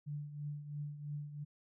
sine tone with tremolo, 146.83 Hz, D3, in tune, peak -37 dBFS, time 0.06-1.45 s, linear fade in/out 20 ms, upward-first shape triangle, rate 3 Hz, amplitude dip 70%, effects none

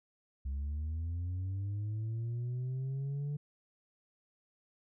sine linear sweep, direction up, 66.4 to 146.83 Hz, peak -31 dBFS, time 0.45-3.37 s, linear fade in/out 10 ms, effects tanh soft clip ceiling -33 dBFS

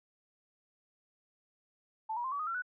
sine tone with pitch steps, 880 / 959.6 / 1046.5 / 1141.2 / 1244.5 / 1357.1 / 1480 Hz, A5 / A#5 / C6 / C#6 / D#6 / E6 / F#6, 0 / +50 / 0 / +50 / 0 / +50 / 0 cents, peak -33 dBFS, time 2.09-2.622 s, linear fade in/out 10 ms, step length 76 ms, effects none

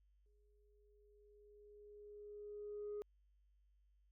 sine tone with exponential growth, 415.3 Hz, G#4, in tune, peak -40 dBFS, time 0.26-3.02 s, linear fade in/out 0 ms, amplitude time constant 600 ms, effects tanh soft clip ceiling -40 dBFS + added 50 Hz sine -70 dBFS peak until 4.11 s

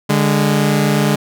sawtooth tone pair together, 146.83 / 205.7 Hz, D3 / G#3, 0 / -16 cents, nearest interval tritone, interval 584 cents, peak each -11 dBFS, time 0.09-1.16 s, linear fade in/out 10 ms, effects none

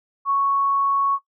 sine tone, 1108.7 Hz, C#6, in tune, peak -17 dBFS, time 0.25-1.19 s, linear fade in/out 50 ms, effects noise-tail reverb RT60 0.1 s tail -17 dB re dry

